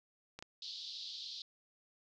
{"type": "clicks", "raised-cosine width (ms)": 0.2, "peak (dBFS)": -29, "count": 2, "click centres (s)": [0.39, 0.425]}
{"type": "band-pass noise", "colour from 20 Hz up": "white", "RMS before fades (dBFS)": -46, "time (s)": [0.62, 1.42], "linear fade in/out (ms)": 2, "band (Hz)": [3500, 4700], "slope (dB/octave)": 48}
{"effects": []}